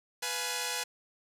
5% pulse chord, F diminished, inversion second, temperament equal with one note detuned, 493.9 / 698.5 / 841.7 Hz, Cb5 / F5 / Ab5, 0 / 0 / +23 cents, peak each -24 / -29 / -23 dBFS, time 0.22-0.84 s, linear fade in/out 10 ms, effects resampled to 32000 Hz + 9-bit

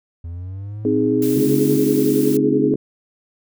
triangle linear sweep, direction up, 82.41 to 148.2 Hz, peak -25 dBFS, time 0.24-1.77 s, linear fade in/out 5 ms
sine chord, Ab major, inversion first, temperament just, 259.6 / 311.5 / 415.3 Hz, C4 / Eb4 / Ab4, -13 / +2 / 0 cents, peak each -19 dBFS, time 0.85-2.74 s, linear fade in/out 2 ms
blue noise, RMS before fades -31 dBFS, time 1.22-2.37 s, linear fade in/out 2 ms
harmonic tone, 71 Hz, C#2, 42 cents sharp, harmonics 2 / 3 / 4 / 5 / 6, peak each -26 / -26 / -26 / -26 / -26 dBFS, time 1.36-2.76 s, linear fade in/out 5 ms
effects none

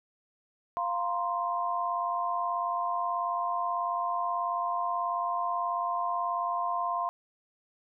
sine chord, F suspended fourth, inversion none, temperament equal with one note detuned, 698.5 / 948.1 / 1046.5 Hz, F5 / Bb5 / C6, 0 / +29 / 0 cents, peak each -32 / -36 / -30 dBFS, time 0.77-7.09 s, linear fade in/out 0 ms, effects none

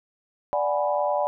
sine chord, G# half-diminished seventh, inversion second, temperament equal, 587.3 / 740 / 830.6 / 987.8 Hz, D5 / F#5 / G#5 / B5, 0 / 0 / 0 / 0 cents, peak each -24 / -28 / -28 / -29 dBFS, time 0.53-1.27 s, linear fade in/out 0 ms, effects none

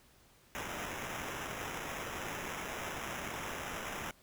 white noise with sample-and-hold, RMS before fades -41 dBFS, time 0.55-4.11 s, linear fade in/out 0 ms, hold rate 4410 Hz, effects pink hiss -64 dBFS RMS until 4.22 s

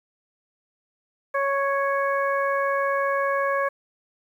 harmonic tone, 554.4 Hz, C#5, in tune, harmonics 1 / 2 / 3 / 4, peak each -24 / -25 / -28 / -36 dBFS, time 1.34-3.69 s, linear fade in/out 10 ms, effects 9-bit

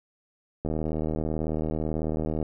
click train, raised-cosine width 2 ms, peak -16 dBFS, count 140, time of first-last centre 0.65-2.427 s, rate 78.2 Hz, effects none

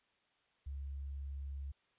sine tone, 69.3 Hz, C#2, in tune, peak -40 dBFS, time 0.66-1.72 s, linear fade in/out 10 ms, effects white hiss -75 dBFS RMS until 1.98 s + resampled to 8000 Hz

